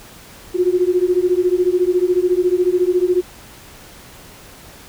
sine beating tone pair, 353.8 / 367.8 Hz, F4 / F#4, +23 / -10 cents, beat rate 14 Hz, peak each -16 dBFS, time 0.54-3.22 s, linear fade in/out 20 ms, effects pink hiss -41 dBFS RMS until 4.88 s

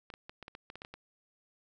clicks, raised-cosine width 0.3 ms, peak -29 dBFS, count 11, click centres 0.102 / 0.139 / 0.295 / 0.427 / 0.481 / 0.551 / 0.701 / 0.756 / 0.819 / 0.849 / 0.94 s, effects none

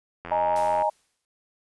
click train, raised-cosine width 0.5 ms, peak -21 dBFS, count 50, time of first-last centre 0.25-0.822 s, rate 85.7 Hz
sine chord, D# suspended fourth, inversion none, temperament equal with one note detuned, 619 / 830.6 / 932.3 Hz, D#5 / G#5 / A#5, -9 / 0 / 0 cents, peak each -25 dBFS, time 0.31-0.9 s, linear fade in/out 10 ms
white noise with exponential decay, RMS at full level -40 dBFS, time 0.56-1.25 s, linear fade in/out 0 ms, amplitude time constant 150 ms
effects resampled to 24000 Hz

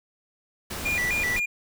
pink noise, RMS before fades -33 dBFS, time 0.7-1.4 s, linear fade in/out 10 ms
triangle tone with vibrato, 2178 Hz, C#7, 31 cents flat, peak -22 dBFS, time 0.85-1.46 s, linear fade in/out 10 ms, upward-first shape square, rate 3.9 Hz, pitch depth 180 cents each way
effects none

